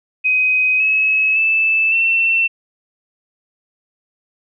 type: tone with pitch steps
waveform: sine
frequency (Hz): 2516 / 2573 / 2632 / 2692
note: D#7 / E7 / E7 / E7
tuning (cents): +19 / -43 / -3 / +36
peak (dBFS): -12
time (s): 0.24-2.48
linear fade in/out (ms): 20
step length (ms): 560
effects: none